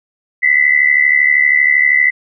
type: tone pair together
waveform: sine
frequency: 1968.3 / 2041 Hz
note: B6 / C7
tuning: -6 / -44 cents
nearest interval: minor second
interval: 62 cents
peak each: -11 dBFS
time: 0.42-2.11 s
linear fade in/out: 20 ms
effects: none